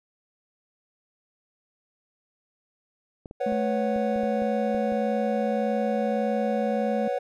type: clicks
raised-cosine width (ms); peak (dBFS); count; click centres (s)
2; -26; 9; 3.258 / 3.311 / 3.523 / 3.962 / 4.161 / 4.234 / 4.421 / 4.747 / 4.922
type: chord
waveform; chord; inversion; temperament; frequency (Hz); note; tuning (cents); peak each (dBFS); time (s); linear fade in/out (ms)
triangle; B suspended second; none; just; 493.9 / 555.6 / 740.8; B4 / C#5 / F#5; 0 / +4 / +2; -27 / -26 / -29; 3.4-7.19; 10
type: tone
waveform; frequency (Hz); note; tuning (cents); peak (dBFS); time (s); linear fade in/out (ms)
triangle; 218; A3; -16; -25; 3.46-7.08; 5
effects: none